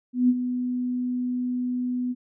sine tone with ADSR envelope, 248.7 Hz, B3, 12 cents sharp, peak -14 dBFS, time 0.13-2.15 s, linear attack 160 ms, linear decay 46 ms, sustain -10 dB, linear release 38 ms, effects none

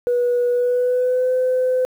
sine tone with pitch glide, 486.9 to 509.6 Hz, B4 to C5, -25 to -46 cents, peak -14 dBFS, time 0.07-1.85 s, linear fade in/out 0 ms, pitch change +79 cents, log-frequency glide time 0.5-1.33 s, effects tanh soft clip ceiling -12 dBFS + 8-bit

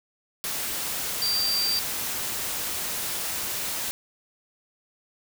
sine tone in noise, 4699 Hz, D8, in tune, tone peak -23 dBFS, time 1.22-1.79 s, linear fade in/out 0 ms, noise white, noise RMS -30 dBFS, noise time 0.44-3.91 s, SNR +4 dB, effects none

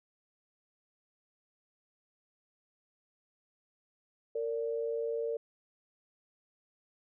sine tone pair together, 459.9 / 579.8 Hz, A#4 / D5, -23 / -22 cents, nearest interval major third, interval 401 cents, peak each -32 / -38 dBFS, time 4.35-5.37 s, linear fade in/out 5 ms, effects none

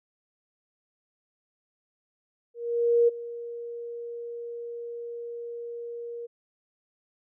sine tone with ADSR envelope, 471.5 Hz, A#4, 20 cents sharp, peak -16 dBFS, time 2.54-6.27 s, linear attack 540 ms, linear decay 17 ms, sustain -18 dB, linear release 18 ms, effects none

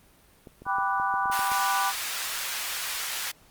clicks, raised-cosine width 2 ms, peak -30 dBFS, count 10, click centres 0.472 / 0.62 / 0.666 / 0.785 / 0.999 / 1.14 / 1.257 / 1.299 / 1.392 / 1.518 s
sine chord, G major seventh, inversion none, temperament equal, 784 / 987.8 / 1174.7 / 1480 Hz, G5 / B5 / D6 / F#6, 0 / 0 / 0 / 0 cents, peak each -29 / -28 / -29 / -31 dBFS, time 0.65-1.93 s, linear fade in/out 50 ms
pink high-pass noise, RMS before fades -32 dBFS, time 1.31-3.32 s, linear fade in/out 20 ms, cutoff 1400 Hz, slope 12 dB/octave
effects pink hiss -58 dBFS RMS until 3.5 s + Opus 32 kbps

